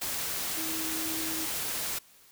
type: tone in noise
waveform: sine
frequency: 319.3 Hz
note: D#4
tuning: 45 cents sharp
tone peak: -37 dBFS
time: 0.57-1.46 s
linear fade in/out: 10 ms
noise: white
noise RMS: -33 dBFS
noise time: 0.01-1.99 s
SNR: -7 dB
effects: white hiss -58 dBFS RMS until 2.31 s